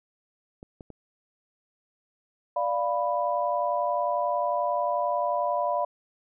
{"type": "clicks", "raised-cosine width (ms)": 2, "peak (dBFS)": -29, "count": 3, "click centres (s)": [0.629, 0.808, 0.903]}
{"type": "chord", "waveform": "sine", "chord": "B diminished", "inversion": "first", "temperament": "equal", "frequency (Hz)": [587.3, 698.5, 987.8], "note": ["D5", "F5", "B5"], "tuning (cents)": [0, 0, 0], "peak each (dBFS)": -28, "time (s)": [2.56, 5.85], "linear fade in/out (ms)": 5}
{"effects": []}